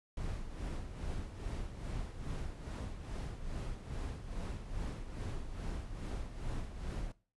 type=noise with tremolo; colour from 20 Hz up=brown; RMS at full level=-38 dBFS; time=0.17-7.12 s; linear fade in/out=2 ms; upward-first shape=sine; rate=2.4 Hz; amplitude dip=60%; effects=noise-tail reverb RT60 0.4 s tail -20 dB re dry + resampled to 24000 Hz